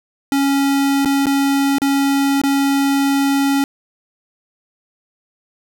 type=tone with dropouts; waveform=square; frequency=277.2 Hz; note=C#4; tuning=in tune; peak=-14 dBFS; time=0.32-3.64 s; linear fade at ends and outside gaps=1 ms; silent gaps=1.049-1.057 / 1.258-1.267 / 1.784-1.818 / 2.416-2.436 s; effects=none